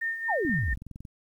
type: tone with tremolo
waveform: sine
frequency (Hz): 1821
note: A#6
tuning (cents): -41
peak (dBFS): -26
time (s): 0.01-0.74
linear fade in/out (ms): 10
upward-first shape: sine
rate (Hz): 4.3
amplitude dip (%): 60
type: exponential sweep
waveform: sine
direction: down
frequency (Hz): 996 to 46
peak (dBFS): -25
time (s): 0.28-0.76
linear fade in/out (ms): 20
type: click train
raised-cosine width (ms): 5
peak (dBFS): -29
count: 14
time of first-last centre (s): 0.45-1.052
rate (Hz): 21.6
effects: 10-bit